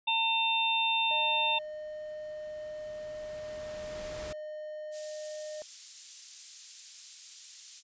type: harmonic tone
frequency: 900 Hz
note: A5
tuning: 39 cents sharp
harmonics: 1 / 3 / 4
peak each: -30 / -30 / -30 dBFS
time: 0.07-1.59 s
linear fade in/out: 10 ms
type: noise with exponential growth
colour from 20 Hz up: pink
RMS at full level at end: -42 dBFS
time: 0.23-4.33 s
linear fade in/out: 5 ms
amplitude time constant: 890 ms
type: tone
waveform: triangle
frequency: 611 Hz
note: D#5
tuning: 32 cents flat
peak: -36 dBFS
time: 1.11-5.62 s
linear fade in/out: 0 ms
type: high-pass noise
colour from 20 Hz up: white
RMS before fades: -44 dBFS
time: 4.91-7.83 s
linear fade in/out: 50 ms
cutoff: 4300 Hz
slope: 12 dB/octave
effects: resampled to 16000 Hz